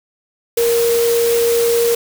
sine tone in noise, 467.9 Hz, A#4, 6 cents sharp, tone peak -12 dBFS, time 0.57-1.95 s, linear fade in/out 5 ms, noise white, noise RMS -23 dBFS, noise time 0.57-1.95 s, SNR +8 dB, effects none

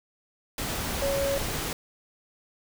sine tone in noise, 554.4 Hz, C#5, in tune, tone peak -25 dBFS, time 1.02-1.38 s, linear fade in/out 2 ms, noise pink, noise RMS -31 dBFS, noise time 0.58-1.73 s, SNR +3 dB, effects none

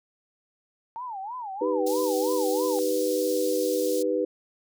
sine tone with vibrato, 880 Hz, A5, in tune, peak -32 dBFS, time 0.96-2.79 s, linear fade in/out 0 ms, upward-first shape sine, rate 3.1 Hz, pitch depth 250 cents each way
sine chord, Eb augmented, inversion none, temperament equal, 311.1 / 392 / 493.9 Hz, Eb4 / G4 / B4, 0 / 0 / 0 cents, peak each -29 / -28 / -25 dBFS, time 1.61-4.25 s, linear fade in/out 5 ms
pink high-pass noise, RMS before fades -37 dBFS, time 1.86-4.03 s, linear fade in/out 10 ms, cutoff 4300 Hz, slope 24 dB/octave
effects none

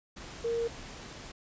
sine tone in noise, 464.7 Hz, A#4, 5 cents flat, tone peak -28 dBFS, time 0.44-0.68 s, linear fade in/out 10 ms, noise pink, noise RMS -45 dBFS, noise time 0.16-1.32 s, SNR +14 dB, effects resampled to 16000 Hz

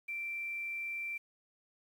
sine tone with quantisation, 2349 Hz, D7, in tune, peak -36 dBFS, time 0.08-1.18 s, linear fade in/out 10 ms, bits 10, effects none

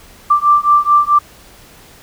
sine beating tone pair, 1174.7 / 1179.3 Hz, D6 / D6, 0 / +7 cents, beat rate 4.6 Hz, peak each -11 dBFS, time 0.3-1.19 s, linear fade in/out 10 ms, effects pink hiss -42 dBFS RMS until 2.02 s

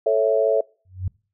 sine chord, A major, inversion none, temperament equal, 440 / 554.4 / 659.3 Hz, A4 / C#5 / E5, 0 / 0 / 0 cents, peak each -20 dBFS, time 0.06-0.61 s, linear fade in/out 5 ms
sine tone with exponential growth, 92.5 Hz, F#2, in tune, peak -18 dBFS, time 0.85-1.08 s, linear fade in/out 5 ms, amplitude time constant 49 ms
effects noise-tail reverb RT60 0.4 s tail -25 dB re dry

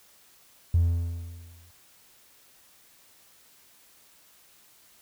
triangle tone with exponential decay, 85.1 Hz, F2, 44 cents flat, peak -13 dBFS, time 0.74-1.71 s, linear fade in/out 5 ms, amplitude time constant 210 ms, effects tanh soft clip ceiling -15 dBFS + white hiss -58 dBFS RMS until 5.01 s

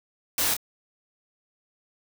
white noise with echo, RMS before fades -25 dBFS, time 0.38-0.54 s, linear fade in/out 2 ms, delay 27 ms, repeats 1, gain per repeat -6 dB, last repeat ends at 0.567 s, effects none

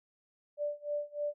sine tone with tremolo, 587.3 Hz, D5, in tune, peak -30 dBFS, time 0.57-1.34 s, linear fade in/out 50 ms, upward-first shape sine, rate 3.3 Hz, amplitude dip 95%, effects none

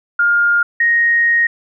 sine tone pair in turn, 1412 / 1870.2 Hz, F6 / A#6, +19 / +5 cents, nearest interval perfect fourth, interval 486 cents, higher second, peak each -10 / -10 dBFS, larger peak neither, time 0.19-0.63 / 0.8-1.47 s, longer second, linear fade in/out 5 ms, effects none

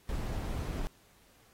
brown noise, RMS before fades -35 dBFS, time 0.09-0.87 s, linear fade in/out 0 ms, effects pink hiss -64 dBFS RMS until 1.53 s + AAC 48 kbps

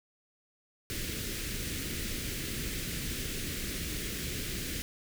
pink band-stop noise, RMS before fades -36 dBFS, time 0.9-4.82 s, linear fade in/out 0 ms, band 430 to 1700 Hz, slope 24 dB/octave, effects none

